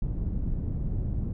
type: low-pass noise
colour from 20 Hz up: pink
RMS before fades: -29 dBFS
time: 0.02-1.33 s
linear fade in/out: 5 ms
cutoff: 170 Hz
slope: 12 dB/octave
effects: none